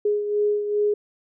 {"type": "beating tone pair", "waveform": "sine", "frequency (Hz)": [415.3, 417.8], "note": ["G#4", "G#4"], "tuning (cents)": [0, 10], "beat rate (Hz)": 2.5, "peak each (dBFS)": [-20, -28], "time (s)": [0.05, 0.94], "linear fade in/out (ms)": 5, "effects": []}